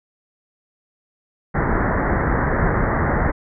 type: low-pass noise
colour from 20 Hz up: pink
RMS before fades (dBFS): -19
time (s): 1.54-3.32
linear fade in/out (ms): 20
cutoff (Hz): 2000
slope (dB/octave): 96
effects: none